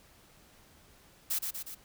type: noise with echo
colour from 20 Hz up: blue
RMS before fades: -31 dBFS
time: 1.3-1.39 s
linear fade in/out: 10 ms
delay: 120 ms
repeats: 3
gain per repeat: -4 dB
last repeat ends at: 1.75 s
effects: pink hiss -60 dBFS RMS until 1.84 s